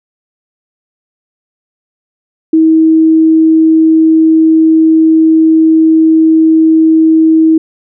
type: tone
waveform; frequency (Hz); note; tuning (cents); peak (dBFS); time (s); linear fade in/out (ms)
sine; 320; D#4; +49; -3; 2.53-7.58; 5
effects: none